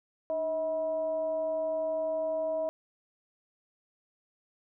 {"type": "tone with frequency modulation", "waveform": "sine", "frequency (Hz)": 638, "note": "D#5", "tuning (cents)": 43, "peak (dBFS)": -28, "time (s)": [0.3, 2.69], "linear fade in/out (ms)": 0, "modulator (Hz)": 336, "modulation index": 0.34, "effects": []}